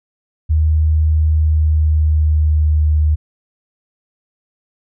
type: tone with pitch glide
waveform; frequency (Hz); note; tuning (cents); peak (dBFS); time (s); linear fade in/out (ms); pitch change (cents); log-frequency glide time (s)
sine; 77.9 to 76.39; D#2 to D#2; +3 to -31; -10; 0.49-3.16; 20; -34; 1.24-2.87
effects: none